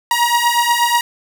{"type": "beating tone pair", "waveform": "sawtooth", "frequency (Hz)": [947, 955.3], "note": ["A#5", "A#5"], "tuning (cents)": [27, 42], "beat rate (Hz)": 8.3, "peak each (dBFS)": -12, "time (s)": [0.11, 1.01], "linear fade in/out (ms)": 2, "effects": []}